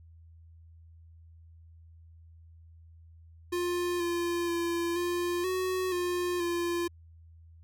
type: tone with pitch steps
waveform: square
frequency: 352.3 / 345.1 / 341.2 / 350.2 / 371 / 354.8 / 345.2 Hz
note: F4 / F4 / F4 / F4 / F#4 / F4 / F4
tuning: +15 / -21 / -40 / +5 / +5 / +27 / -20 cents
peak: -29 dBFS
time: 3.52-6.88 s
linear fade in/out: 10 ms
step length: 480 ms
effects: added 82 Hz sine -51 dBFS peak until 7.63 s